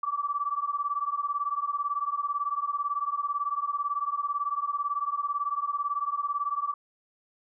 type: beating tone pair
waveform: sine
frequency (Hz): 1148 / 1166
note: D6 / D6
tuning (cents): -40 / -13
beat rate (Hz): 18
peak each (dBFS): -30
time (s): 0.03-6.74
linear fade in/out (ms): 5
effects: none